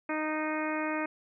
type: harmonic tone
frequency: 309.2 Hz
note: D#4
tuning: 11 cents flat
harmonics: 1 / 2 / 3 / 4 / 5 / 6 / 7 / 8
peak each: -33 / -36 / -38 / -39 / -40 / -41 / -41 / -42 dBFS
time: 0.09-1.06 s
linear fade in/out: 5 ms
effects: none